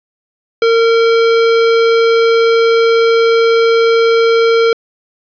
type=tone; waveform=square; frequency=458.2 Hz; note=A#4; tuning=30 cents flat; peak=-8 dBFS; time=0.62-4.73 s; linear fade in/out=2 ms; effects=resampled to 11025 Hz + 7-bit